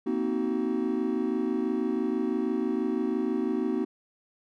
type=chord; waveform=triangle; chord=C half-diminished seventh; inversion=third; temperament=just; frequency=235.5 / 261.6 / 314 / 376.7 Hz; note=Bb3 / C4 / Eb4 / Gb4; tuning=+18 / 0 / +16 / +31 cents; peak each=-29 dBFS; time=0.06-3.85 s; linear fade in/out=10 ms; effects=none